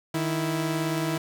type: tone pair together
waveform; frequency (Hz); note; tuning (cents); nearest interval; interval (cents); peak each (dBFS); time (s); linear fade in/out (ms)
sawtooth; 155.56 / 329.6; D#3 / E4; 0 / 0; octave + minor second; 1300; -24 / -24; 0.14-1.18; 5
effects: none